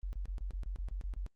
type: tone bursts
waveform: sine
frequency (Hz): 46.25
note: F#1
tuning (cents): 0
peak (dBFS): -35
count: 10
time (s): 0.03-1.264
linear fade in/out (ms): 0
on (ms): 100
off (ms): 26
effects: Opus 24 kbps